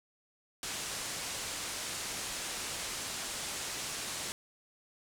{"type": "low-pass noise", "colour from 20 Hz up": "white", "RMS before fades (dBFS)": -39, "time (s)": [0.63, 4.32], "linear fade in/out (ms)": 0, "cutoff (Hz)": 9300, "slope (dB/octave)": 24, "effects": []}